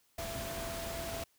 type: tone in noise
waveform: sine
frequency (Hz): 669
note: E5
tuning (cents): +25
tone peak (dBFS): -41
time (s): 0.18-1.24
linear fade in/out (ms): 5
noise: pink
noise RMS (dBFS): -41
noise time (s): 0.18-1.24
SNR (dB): -3
effects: white hiss -71 dBFS RMS until 1.38 s